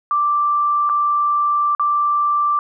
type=tone with dropouts; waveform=sine; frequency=1174.7 Hz; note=D6; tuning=in tune; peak=-14 dBFS; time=0.11-2.59 s; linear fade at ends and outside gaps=1 ms; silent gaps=0.892-0.897 / 1.75-1.796 s; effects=none